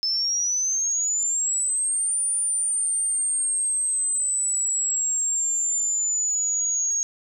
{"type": "exponential two-way sweep", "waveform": "sine", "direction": "up then down", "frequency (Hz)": [5230, 9340, 6550], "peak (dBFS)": -21, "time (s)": [0.03, 7.03], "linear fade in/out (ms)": 0, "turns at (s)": 2.24, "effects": ["9-bit"]}